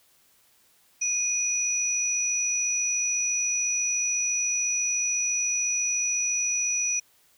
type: tone pair together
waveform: sine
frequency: 2471 / 5877 Hz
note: D#7 / F#8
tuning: -13 / -13 cents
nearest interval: octave + minor third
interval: 1500 cents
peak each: -31 / -24 dBFS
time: 1.01-7 s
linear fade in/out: 10 ms
effects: white hiss -62 dBFS RMS until 7.37 s